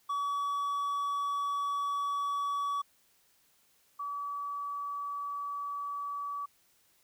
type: tone pair in turn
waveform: triangle / sine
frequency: 1138 / 1144.5 Hz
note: C#6 / D6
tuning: +45 / -45 cents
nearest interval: unison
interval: 10 cents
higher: second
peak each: -28 / -34 dBFS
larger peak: first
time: 0.09-2.82 / 3.99-6.46 s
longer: first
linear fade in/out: 10 ms
effects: white hiss -68 dBFS RMS until 7.03 s